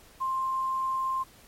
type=tone with quantisation; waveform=sine; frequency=1053 Hz; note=C6; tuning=11 cents sharp; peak=-26 dBFS; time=0.2-1.24 s; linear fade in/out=20 ms; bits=9; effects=pink hiss -55 dBFS RMS until 1.47 s + MP3 64 kbps